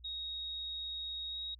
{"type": "tone with pitch glide", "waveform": "sine", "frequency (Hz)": [3764, 3786], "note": ["A#7", "A#7"], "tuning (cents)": [16, 26], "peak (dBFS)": -38, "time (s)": [0.04, 1.55], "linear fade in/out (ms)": 10, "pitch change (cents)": 10, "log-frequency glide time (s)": [1.3, 1.36], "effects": ["added 60 Hz sine -54 dBFS peak until 1.59 s"]}